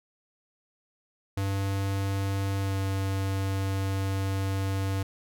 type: tone with pitch glide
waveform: square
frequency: 98 to 96.93 Hz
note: G2 to G2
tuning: 0 to -19 cents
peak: -27 dBFS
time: 1.37-5.03 s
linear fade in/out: 5 ms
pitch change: -19 cents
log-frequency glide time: 2.6-2.76 s
effects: none